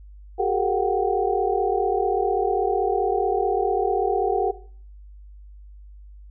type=tone cluster; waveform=sine; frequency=374.8 / 410.5 / 459.7 / 730 / 770 Hz; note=F#4 / G#4 / A#4 / F#5 / G5; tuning=+22 / -20 / -24 / -24 / -31 cents; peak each=-26 dBFS; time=0.38-4.52 s; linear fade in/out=20 ms; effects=noise-tail reverb RT60 0.5 s tail -17 dB re dry + added 50 Hz sine -41 dBFS peak until 6.3 s